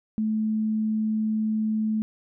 sine tone, 217.2 Hz, A3, 22 cents flat, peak -22 dBFS, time 0.18-2.02 s, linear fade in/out 0 ms, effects none

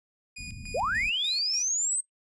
sawtooth tone with tremolo, 2460 Hz, D#7, 20 cents flat, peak -34 dBFS, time 0.36-1.63 s, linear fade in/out 10 ms, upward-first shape square, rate 3.4 Hz, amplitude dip 70%
pink low-pass noise, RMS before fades -42 dBFS, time 0.38-1.11 s, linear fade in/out 20 ms, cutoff 250 Hz, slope 48 dB/octave
sine linear sweep, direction up, 405 to 8372 Hz, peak -25 dBFS, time 0.74-2.01 s, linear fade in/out 10 ms
effects noise-tail reverb RT60 0.1 s tail -18 dB re dry + resampled to 22050 Hz

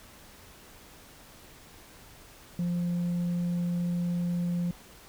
triangle tone with tanh clipping, 174.61 Hz, F3, in tune, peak -27 dBFS, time 2.59-4.71 s, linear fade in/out 2 ms, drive 7 dB, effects pink hiss -52 dBFS RMS until 5.08 s

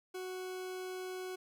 40% pulse tone, 370 Hz, F#4, in tune, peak -39 dBFS, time 0.14-1.36 s, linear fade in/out 10 ms, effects none

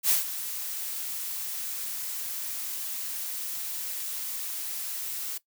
blue noise with ADSR envelope, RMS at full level -21 dBFS, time 0.03-5.38 s, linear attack 65 ms, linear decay 140 ms, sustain -13 dB, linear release 7 ms, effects noise-tail reverb RT60 0.1 s tail -18 dB re dry

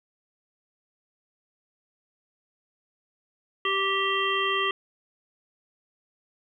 harmonic tone with a mistuned harmonic, 390 Hz, G4, 9 cents flat, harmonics 1 / 3 / 5 / 7 / 8, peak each -30 / -27 / -30 / -31 / -30 dBFS, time 3.65-4.71 s, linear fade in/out 2 ms, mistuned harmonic 8, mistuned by +29 cents, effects 10-bit

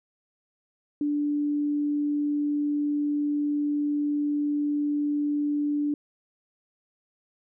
sine tone, 292.8 Hz, D4, 5 cents flat, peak -23 dBFS, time 1.01-5.94 s, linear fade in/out 2 ms, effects none

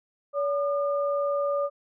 sine tone pair together, 570.1 / 1208 Hz, C#5 / D6, +48 / +48 cents, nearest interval octave + minor second, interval 1300 cents, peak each -24 / -31 dBFS, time 0.33-1.7 s, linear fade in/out 50 ms, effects none

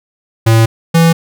square tone pair in turn, 112.9 / 165.74 Hz, A2 / E3, +45 / +10 cents, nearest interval perfect fifth, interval 665 cents, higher second, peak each -6 dBFS, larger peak neither, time 0.46-0.66 / 0.94-1.13 s, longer first, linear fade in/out 10 ms, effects none

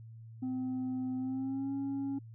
sine tone with pitch glide, 256.9 to 275.3 Hz, C4 to C#4, -32 to -12 cents, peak -30 dBFS, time 0.42-2.19 s, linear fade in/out 10 ms, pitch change +120 cents, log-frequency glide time 1.17-1.73 s, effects tanh soft clip ceiling -32 dBFS + added 113 Hz sine -47 dBFS peak until 2.34 s

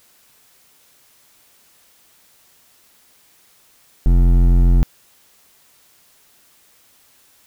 sine tone with hard clipping, 43.65 Hz, F1, in tune, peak -11 dBFS, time 4.06-4.83 s, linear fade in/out 0 ms, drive 12 dB, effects white hiss -54 dBFS RMS until 7.46 s

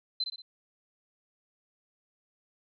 sine tone with echo, 4072 Hz, C8, 48 cents flat, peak -27 dBFS, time 0.2-0.24 s, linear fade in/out 5 ms, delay 60 ms, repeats 3, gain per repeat -6 dB, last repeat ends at 0.42 s, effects none

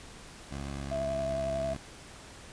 15% pulse tone with pitch glide, 69.3 to 68.31 Hz, C#2 to C#2, 0 to -25 cents, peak -30 dBFS, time 0.51-1.77 s, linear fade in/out 5 ms, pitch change -25 cents, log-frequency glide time 0.71-1.38 s
sine tone with vibrato, 659.3 Hz, E5, in tune, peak -30 dBFS, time 0.91-1.74 s, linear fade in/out 10 ms, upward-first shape triangle, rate 11 Hz, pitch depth 25 cents each way
effects pink hiss -49 dBFS RMS until 2.52 s + resampled to 22050 Hz

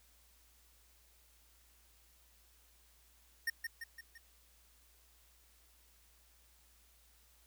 square tone with echo, 1836 Hz, A#6, 27 cents flat, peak -33 dBFS, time 3.47-3.5 s, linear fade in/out 5 ms, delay 170 ms, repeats 4, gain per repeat -5 dB, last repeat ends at 4.18 s, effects added 58 Hz sine -68 dBFS peak until 7.46 s + white hiss -68 dBFS RMS until 7.46 s

